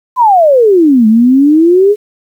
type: exponential two-way sweep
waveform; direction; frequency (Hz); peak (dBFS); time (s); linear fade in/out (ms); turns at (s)
sine; down then up; 1042 to 213.1 to 426.4; -3; 0.16-1.96; 50; 1.07
effects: 7-bit